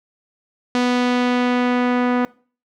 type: tone with low-pass filter sweep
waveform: sawtooth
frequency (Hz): 246.9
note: B3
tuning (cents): 0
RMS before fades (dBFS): -18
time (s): 0.75-2.25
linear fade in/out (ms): 0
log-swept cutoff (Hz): 4900 to 1700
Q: 0.97
effects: noise-tail reverb RT60 0.4 s tail -22 dB re dry